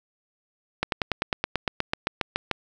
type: slowing click train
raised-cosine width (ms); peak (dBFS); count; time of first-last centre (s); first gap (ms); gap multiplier
0.3; -7; 15; 0.83-2.513; 92; 1.04
effects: none